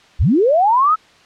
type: linear sweep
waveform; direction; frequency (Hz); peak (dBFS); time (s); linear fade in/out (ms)
sine; up; 34.65 to 1318.5; -10; 0.19-0.96; 20
effects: white hiss -48 dBFS RMS until 1.25 s + low-pass 4000 Hz 12 dB/octave